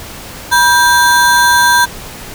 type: ring-modulated tone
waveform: square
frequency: 1272 Hz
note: D#6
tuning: 38 cents sharp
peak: -4 dBFS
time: 0.51-1.86 s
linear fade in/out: 20 ms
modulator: 305 Hz
effects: pink hiss -29 dBFS RMS until 2.34 s